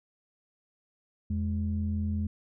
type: tone pair together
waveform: sine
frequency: 84.3 / 209.5 Hz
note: E2 / G#3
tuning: +39 / +15 cents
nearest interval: octave + major third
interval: 1576 cents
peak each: -28 / -31 dBFS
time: 1.3-2.27 s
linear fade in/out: 5 ms
effects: tanh soft clip ceiling -20 dBFS